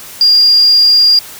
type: tone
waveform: sine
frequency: 4812 Hz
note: D8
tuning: 41 cents sharp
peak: -4 dBFS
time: 0.21-1.19 s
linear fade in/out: 2 ms
effects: white hiss -31 dBFS RMS until 1.39 s